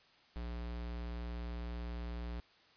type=tone; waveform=square; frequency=59 Hz; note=A#1; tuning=22 cents sharp; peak=-40 dBFS; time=0.36-2.4 s; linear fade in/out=0 ms; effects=white hiss -65 dBFS RMS until 2.76 s + resampled to 11025 Hz